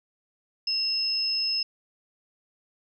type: tone pair together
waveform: sine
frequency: 2749 / 5189 Hz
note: F7 / E8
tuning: -28 / -28 cents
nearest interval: major seventh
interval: 1100 cents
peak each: -36 / -24 dBFS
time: 0.67-1.63 s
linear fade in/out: 5 ms
effects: none